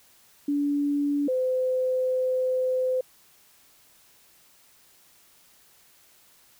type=tone pair in turn; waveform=sine; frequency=287.5 / 512.3 Hz; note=D4 / C5; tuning=-37 / -37 cents; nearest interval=minor seventh; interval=1000 cents; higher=second; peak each=-22 dBFS; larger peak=neither; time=0.48-1.28 / 1.28-3.01 s; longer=second; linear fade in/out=5 ms; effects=white hiss -58 dBFS RMS until 6.59 s